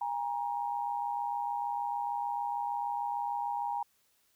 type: tone pair together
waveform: sine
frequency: 814.4 / 941 Hz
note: G#5 / A#5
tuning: -34 / +16 cents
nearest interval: minor third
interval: 250 cents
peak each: -34 / -34 dBFS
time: 0.01-3.83 s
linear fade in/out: 5 ms
effects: white hiss -71 dBFS RMS until 4.35 s